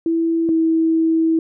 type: tone pair in turn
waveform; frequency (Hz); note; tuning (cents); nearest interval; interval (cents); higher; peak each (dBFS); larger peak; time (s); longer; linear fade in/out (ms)
sine; 330 / 324.5; E4 / E4; +2 / -27; unison; 29; first; -15 / -13; second; 0.06-0.49 / 0.49-1.39; second; 2
effects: none